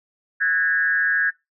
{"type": "tone with frequency modulation", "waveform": "sine", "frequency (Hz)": 1641, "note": "G#6", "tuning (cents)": -21, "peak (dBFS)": -17, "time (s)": [0.4, 1.31], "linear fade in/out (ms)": 20, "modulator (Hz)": 153, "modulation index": 0.84, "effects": ["noise-tail reverb RT60 0.2 s tail -21 dB re dry"]}